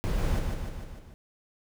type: noise with echo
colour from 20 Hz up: brown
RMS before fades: -28 dBFS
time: 0.04-0.39 s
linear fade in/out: 0 ms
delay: 150 ms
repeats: 5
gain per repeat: -4 dB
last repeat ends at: 1.14 s
effects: none